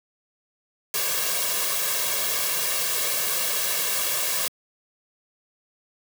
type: noise with comb filter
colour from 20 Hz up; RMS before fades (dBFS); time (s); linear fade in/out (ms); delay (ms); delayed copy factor
white; -25; 0.94-4.48; 2; 1.8; +0.8
effects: high-pass 200 Hz 12 dB/octave